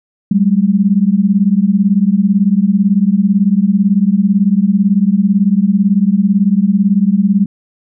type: beating tone pair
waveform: sine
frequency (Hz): 190 / 208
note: F#3 / G#3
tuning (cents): +46 / +3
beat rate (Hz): 18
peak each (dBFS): -11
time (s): 0.31-7.46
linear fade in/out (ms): 5
effects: none